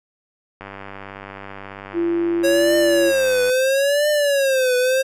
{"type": "click train", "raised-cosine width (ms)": 0.5, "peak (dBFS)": -19, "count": 285, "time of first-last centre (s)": [0.61, 3.496], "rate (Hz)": 98.4}
{"type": "tone", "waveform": "sine", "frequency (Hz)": 340, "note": "F4", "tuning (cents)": -46, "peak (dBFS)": -17, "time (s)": [1.93, 3.13], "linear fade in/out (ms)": 50}
{"type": "tone with vibrato", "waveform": "square", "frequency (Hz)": 546, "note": "C#5", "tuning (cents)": -26, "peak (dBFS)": -16, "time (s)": [2.43, 5.03], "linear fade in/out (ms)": 20, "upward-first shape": "triangle", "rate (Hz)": 0.75, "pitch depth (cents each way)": 170}
{"effects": ["resampled to 32000 Hz"]}